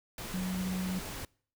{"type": "tone in noise", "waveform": "sine", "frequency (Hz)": 185, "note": "F#3", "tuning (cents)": 0, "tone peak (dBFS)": -31, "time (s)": [0.34, 0.99], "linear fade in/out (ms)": 2, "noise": "pink", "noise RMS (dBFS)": -41, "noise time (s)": [0.18, 1.25], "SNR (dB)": 7, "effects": ["noise-tail reverb RT60 0.5 s tail -25 dB re dry"]}